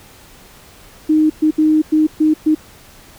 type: tone bursts at uneven times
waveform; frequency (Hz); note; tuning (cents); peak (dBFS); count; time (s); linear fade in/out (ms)
sine; 309.7; D#4; -8; -9; 6; 1.09-1.3 / 1.42-1.51 / 1.58-1.82 / 1.92-2.07 / 2.2-2.34 / 2.46-2.55; 10
effects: pink hiss -43 dBFS RMS until 3.18 s